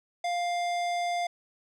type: tone with hard clipping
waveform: sine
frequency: 700 Hz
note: F5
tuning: 4 cents sharp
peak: -29 dBFS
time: 0.24-1.27 s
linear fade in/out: 5 ms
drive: 16 dB
effects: none